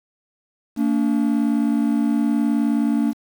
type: tone pair together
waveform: triangle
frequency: 227.6 / 286.8 Hz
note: A#3 / D4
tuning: -41 / -41 cents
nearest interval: major third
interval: 400 cents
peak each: -17 / -18 dBFS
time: 0.76-3.14 s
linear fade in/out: 50 ms
effects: 7-bit